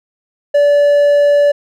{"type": "tone", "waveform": "triangle", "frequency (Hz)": 578, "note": "D5", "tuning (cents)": -28, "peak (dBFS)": -5, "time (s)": [0.54, 1.52], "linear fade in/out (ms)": 10, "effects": []}